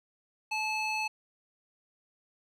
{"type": "tone with band-pass filter", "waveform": "square", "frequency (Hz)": 866, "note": "A5", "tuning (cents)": -28, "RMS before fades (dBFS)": -32, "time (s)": [0.51, 1.08], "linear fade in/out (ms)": 10, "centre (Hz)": 2700, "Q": 1.3, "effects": []}